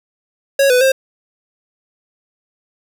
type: tone with pitch steps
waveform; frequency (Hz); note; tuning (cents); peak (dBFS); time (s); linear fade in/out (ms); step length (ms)
square; 552 / 498.8 / 531; C#5 / B4 / C5; -7 / +17 / +25; -10; 0.59-0.92; 5; 110
effects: none